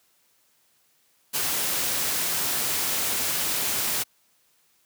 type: noise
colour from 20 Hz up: white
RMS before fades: -26 dBFS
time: 1.33-4.04 s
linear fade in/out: 20 ms
effects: white hiss -65 dBFS RMS until 4.85 s + high-pass 80 Hz 12 dB/octave